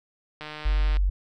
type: click train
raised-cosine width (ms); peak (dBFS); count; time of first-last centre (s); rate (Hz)
0.3; -21; 86; 0.41-0.969; 152
type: tone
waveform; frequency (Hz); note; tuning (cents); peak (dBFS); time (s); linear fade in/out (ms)
sine; 47.16; F#1; +34; -19; 0.65-1.1; 10
effects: none

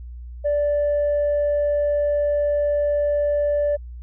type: tone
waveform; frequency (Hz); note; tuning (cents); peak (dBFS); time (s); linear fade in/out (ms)
sine; 584; D5; -10; -16; 0.44-3.77; 20
effects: tanh soft clip ceiling -15 dBFS + added 60 Hz sine -33 dBFS peak until 4.02 s

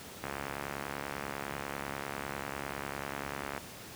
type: click train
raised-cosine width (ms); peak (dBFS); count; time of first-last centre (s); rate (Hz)
0.5; -21; 235; 0.24-3.578; 70.1
effects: pink hiss -47 dBFS RMS until 3.95 s + high-pass 80 Hz 12 dB/octave

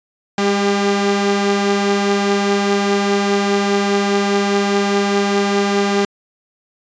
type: tone pair together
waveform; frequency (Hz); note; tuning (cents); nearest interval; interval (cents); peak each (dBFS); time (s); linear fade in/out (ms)
sawtooth; 202 / 399.1; G#3 / G4; -48 / +31; octave; 1179; -13; 0.38-6.05; 2
effects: resampled to 16000 Hz

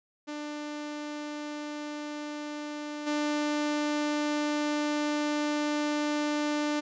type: tone with level steps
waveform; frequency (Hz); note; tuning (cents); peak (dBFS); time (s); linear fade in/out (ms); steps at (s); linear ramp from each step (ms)
sawtooth; 297.2; D4; +21; -31 / -23; 0.27-6.81; 20; 3.06; 20
effects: resampled to 16000 Hz

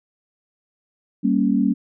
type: chord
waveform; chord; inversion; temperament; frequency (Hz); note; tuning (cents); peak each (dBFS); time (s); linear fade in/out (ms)
sine; G diminished; none; equal; 196 / 233.1 / 277.2; G3 / Bb3 / Db4; 0 / 0 / 0; -20; 1.23-1.74; 20
effects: none

